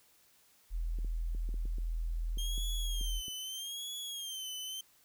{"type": "tone", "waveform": "sine", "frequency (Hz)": 41.2, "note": "E1", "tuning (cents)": 0, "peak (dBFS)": -32, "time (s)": [0.7, 3.22], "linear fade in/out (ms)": 50}
{"type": "clicks", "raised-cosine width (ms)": 3, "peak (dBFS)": -37, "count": 11, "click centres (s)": [0.988, 1.047, 1.349, 1.49, 1.542, 1.655, 1.784, 2.373, 2.579, 3.012, 3.282]}
{"type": "tone with vibrato", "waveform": "sawtooth", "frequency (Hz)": 3194, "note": "G7", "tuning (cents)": 32, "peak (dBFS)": -36, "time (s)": [2.38, 4.81], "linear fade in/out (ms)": 5, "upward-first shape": "sine", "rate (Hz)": 0.8, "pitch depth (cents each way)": 97}
{"effects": ["white hiss -66 dBFS RMS until 5.04 s"]}